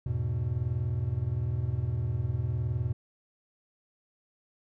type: chord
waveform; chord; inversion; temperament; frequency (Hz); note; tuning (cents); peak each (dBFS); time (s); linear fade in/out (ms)
triangle; E major; none; equal; 82.41 / 103.83 / 123.47; E2 / G#2 / B2; 0 / 0 / 0; -32 / -31 / -28; 0.06-2.93; 5
effects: none